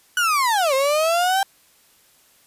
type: linear two-way sweep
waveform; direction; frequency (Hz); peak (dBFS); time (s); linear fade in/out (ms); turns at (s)
35% pulse; down then up; 1491 to 523.3 to 792; -15; 0.17-1.43; 2; 0.74
effects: white hiss -56 dBFS RMS until 2.46 s + resampled to 32000 Hz